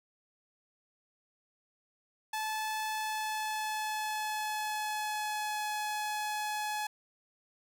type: tone with pitch glide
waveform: sawtooth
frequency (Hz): 867 to 846.7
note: A5 to G#5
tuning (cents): -26 to +33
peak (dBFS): -29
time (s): 2.33-6.87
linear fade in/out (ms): 5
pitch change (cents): -41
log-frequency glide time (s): 2.85-5.68
effects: none